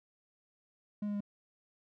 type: tone with pitch steps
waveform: triangle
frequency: 207.7 / 205.7 / 203.7 Hz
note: G#3 / G#3 / G#3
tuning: 0 / -16 / -33 cents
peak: -31 dBFS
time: 1.02-1.206 s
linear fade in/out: 5 ms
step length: 62 ms
effects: none